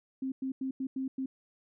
sine tone bursts at uneven times, 264.5 Hz, C4, 19 cents sharp, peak -31 dBFS, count 6, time 0.22-0.32 / 0.42-0.52 / 0.61-0.71 / 0.8-0.87 / 0.96-1.08 / 1.18-1.26 s, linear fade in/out 5 ms, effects none

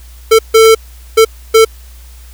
square tone bursts at uneven times, 445.7 Hz, A4, 22 cents sharp, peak -3 dBFS, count 4, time 0.31-0.39 / 0.54-0.75 / 1.17-1.25 / 1.54-1.65 s, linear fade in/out 10 ms, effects added 60 Hz sine -32 dBFS peak until 2.33 s + white hiss -43 dBFS RMS until 2.33 s

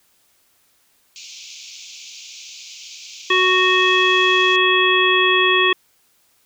white band-pass noise, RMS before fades -38 dBFS, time 1.16-4.56 s, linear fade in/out 0 ms, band 2300 to 7000 Hz, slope 96 dB/octave
harmonic tone, 370 Hz, F#4, in tune, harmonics 1 / 3 / 5 / 7 / 9, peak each -19 / -19 / -19 / -19 / -19 dBFS, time 3.3-5.73 s, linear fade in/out 5 ms
effects white hiss -60 dBFS RMS until 6.45 s

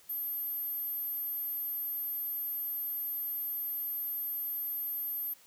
sine tone, 12910 Hz, G9, 50 cents sharp, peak -33 dBFS, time 0.09-5.34 s, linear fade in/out 10 ms, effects white hiss -60 dBFS RMS until 5.46 s

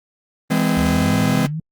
45% pulse chord, E augmented, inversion none, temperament just, 164.81 / 206 / 257.5 Hz, E3 / G#3 / B#3, 0 / -14 / -28 cents, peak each -20 dBFS, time 0.5-1.47 s, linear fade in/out 10 ms
sine exponential sweep, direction up, 69.3 to 164.5 Hz, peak -22 dBFS, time 0.77-1.6 s, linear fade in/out 5 ms
effects Opus 32 kbps

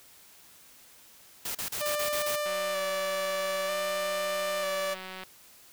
white noise bursts, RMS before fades -34 dBFS, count 7, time 1.45-2.36 s, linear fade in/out 5 ms, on 100 ms, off 35 ms
sawtooth tone with vibrato, 587.3 Hz, D5, in tune, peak -25 dBFS, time 1.8-4.95 s, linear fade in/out 20 ms, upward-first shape square, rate 0.53 Hz, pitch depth 20 cents each way
click train, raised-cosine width 0.3 ms, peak -25 dBFS, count 520, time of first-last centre 2.46-5.235 s, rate 187 Hz
effects white hiss -55 dBFS RMS until 5.72 s

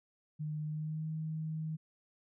sine tone with pitch glide, 152.5 to 157.51 Hz, D#3 to D#3, -34 to +22 cents, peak -35 dBFS, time 0.39-1.77 s, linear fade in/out 20 ms, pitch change +56 cents, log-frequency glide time 0.66-1.07 s, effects none

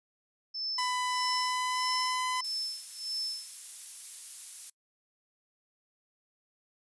sine tone with tremolo, 5274 Hz, E8, in tune, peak -31 dBFS, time 0.54-3.55 s, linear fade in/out 10 ms, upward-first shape sine, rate 1.6 Hz, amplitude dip 95%
sawtooth tone with pitch glide, 999 to 1011.8 Hz, B5 to B5, +20 to +42 cents, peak -26 dBFS, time 0.78-2.41 s, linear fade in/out 5 ms, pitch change +22 cents, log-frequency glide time 1.19-2.13 s
violet noise, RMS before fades -39 dBFS, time 2.44-4.7 s, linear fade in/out 5 ms
effects noise-tail reverb RT60 0.1 s tail -25 dB re dry + resampled to 24000 Hz

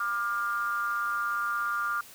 triangle ring-modulated tone, 108.5 Hz, A2, 24 cents flat, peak -22 dBFS, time 0-2.01 s, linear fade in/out 5 ms, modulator 1300 Hz, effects white hiss -50 dBFS RMS until 2.14 s

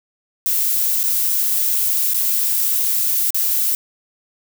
violet noise with dropouts, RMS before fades -18 dBFS, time 0.46-3.75 s, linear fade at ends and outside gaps 0 ms, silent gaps 1.031-1.039 / 2.135-2.144 / 3.305-3.345 s, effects none

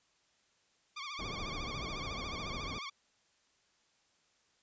15% pulse tone with vibrato, 1144 Hz, D6, 46 cents flat, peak -34 dBFS, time 0.96-2.9 s, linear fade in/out 10 ms, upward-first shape triangle, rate 14 Hz, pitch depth 130 cents each way
pink low-pass noise, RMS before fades -43 dBFS, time 1.19-2.79 s, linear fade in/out 2 ms, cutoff 760 Hz, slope 12 dB/octave
effects white hiss -72 dBFS RMS until 4.62 s + resampled to 16000 Hz

